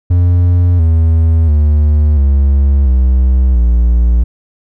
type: tone with pitch steps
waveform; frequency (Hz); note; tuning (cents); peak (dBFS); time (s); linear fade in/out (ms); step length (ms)
triangle; 88.2 / 81.35 / 75.03 / 69.2 / 63.82 / 58.87; F2 / E2 / D2 / C#2 / C2 / A#1; +18 / -22 / +38 / -2 / -43 / +18; -4; 0.1-4.24; 10; 690
effects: none